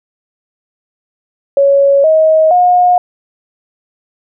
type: tone with pitch steps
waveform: sine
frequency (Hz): 557 / 632.5 / 718.2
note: C#5 / D#5 / F5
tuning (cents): +8 / +28 / +48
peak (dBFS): -5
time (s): 1.57-2.98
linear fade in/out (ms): 2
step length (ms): 470
effects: none